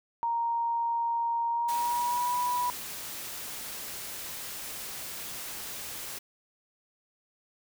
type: tone with pitch glide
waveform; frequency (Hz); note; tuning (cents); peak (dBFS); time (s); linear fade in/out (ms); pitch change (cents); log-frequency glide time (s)
sine; 932.3 to 981.5; A#5 to B5; 0 to -11; -26; 0.23-2.7; 0; +89; 1.49-2.35
type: noise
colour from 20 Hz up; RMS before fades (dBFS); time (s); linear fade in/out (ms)
white; -39; 1.68-6.19; 10
effects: none